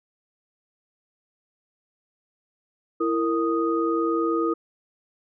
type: tone cluster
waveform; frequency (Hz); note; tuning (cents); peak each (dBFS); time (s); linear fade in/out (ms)
sine; 332.2 / 461.8 / 1243; E4 / A#4 / D#6; +13 / -16 / -2; -23 / -26 / -27; 3-4.54; 10
effects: none